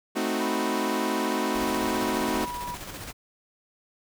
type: chord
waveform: sawtooth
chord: A diminished seventh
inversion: none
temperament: equal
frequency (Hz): 220 / 261.6 / 311.1 / 370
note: A3 / C4 / Eb4 / Gb4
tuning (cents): 0 / 0 / 0 / 0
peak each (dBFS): -27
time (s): 0.15-2.46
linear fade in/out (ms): 20
type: tone with pitch glide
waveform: sine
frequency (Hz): 987.8 to 974.2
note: B5 to B5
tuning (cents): 0 to -24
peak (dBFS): -32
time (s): 0.4-2.75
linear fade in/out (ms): 10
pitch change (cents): -24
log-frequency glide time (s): 1.58-2.57
type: noise with tremolo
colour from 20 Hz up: pink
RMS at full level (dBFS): -37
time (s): 1.54-3.13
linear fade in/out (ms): 20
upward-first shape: square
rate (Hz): 15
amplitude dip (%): 40
effects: none